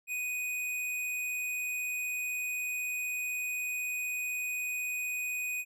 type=tone; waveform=square; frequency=2489 Hz; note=D#7; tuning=in tune; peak=-33 dBFS; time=0.07-5.65 s; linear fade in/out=50 ms; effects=none